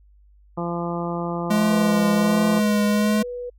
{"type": "harmonic tone", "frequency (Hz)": 171.7, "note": "F3", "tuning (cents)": -29, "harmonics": [1, 2, 3, 4, 5, 6, 7], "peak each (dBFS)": [-27, -30, -32, -33, -34, -35, -35], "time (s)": [0.57, 2.6], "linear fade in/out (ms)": 10}
{"type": "tone with vibrato", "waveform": "square", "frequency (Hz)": 210, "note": "G#3", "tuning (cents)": 19, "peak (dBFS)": -18, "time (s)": [1.5, 3.23], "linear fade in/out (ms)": 10, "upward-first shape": "triangle", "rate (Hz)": 1.3, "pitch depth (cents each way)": 27}
{"type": "tone", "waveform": "sine", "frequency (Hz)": 490, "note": "B4", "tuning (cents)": -14, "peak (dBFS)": -28, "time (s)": [1.7, 3.5], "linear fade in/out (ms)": 10}
{"effects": ["added 50 Hz sine -50 dBFS peak until 3.58 s"]}